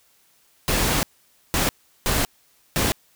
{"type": "noise bursts at uneven times", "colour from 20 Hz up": "pink", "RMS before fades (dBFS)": -21, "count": 4, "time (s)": [[0.68, 1.03], [1.54, 1.69], [2.06, 2.25], [2.76, 2.92]], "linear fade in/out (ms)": 0, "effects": ["white hiss -60 dBFS RMS until 3.15 s"]}